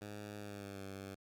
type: tone with pitch glide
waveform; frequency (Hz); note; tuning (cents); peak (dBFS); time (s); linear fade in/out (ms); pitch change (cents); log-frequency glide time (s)
10% pulse; 103.7 to 97.32; G#2 to G2; -2 to -12; -37; 0.01-1.15; 10; -110; 0.39-0.84
effects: Opus 48 kbps